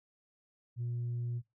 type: tone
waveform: sine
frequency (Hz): 120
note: B2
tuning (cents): -49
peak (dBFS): -32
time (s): 0.76-1.42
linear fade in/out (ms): 50
effects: noise-tail reverb RT60 0.2 s tail -19 dB re dry + tanh soft clip ceiling -31 dBFS